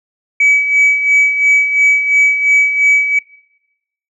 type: tone with tremolo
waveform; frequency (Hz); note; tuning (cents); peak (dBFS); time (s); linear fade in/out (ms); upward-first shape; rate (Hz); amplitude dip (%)
sine; 2282; C#7; +50; -4; 0.4-3.19; 5; sine; 2.9; 65
effects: noise-tail reverb RT60 1.0 s tail -24 dB re dry + tanh soft clip ceiling -4 dBFS